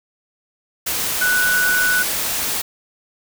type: tone in noise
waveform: sine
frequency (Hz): 1482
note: F#6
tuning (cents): +2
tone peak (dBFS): -15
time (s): 1.21-2.03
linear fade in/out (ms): 10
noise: white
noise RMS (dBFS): -22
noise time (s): 0.86-2.62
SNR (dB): +4
effects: none